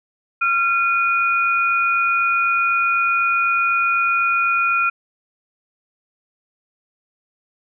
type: tone pair together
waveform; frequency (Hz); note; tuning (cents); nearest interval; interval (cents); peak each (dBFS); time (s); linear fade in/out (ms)
sine; 1376 / 2458; F6 / D#7; -26 / -22; minor seventh; 1004; -17 / -19; 0.41-4.9; 10
effects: none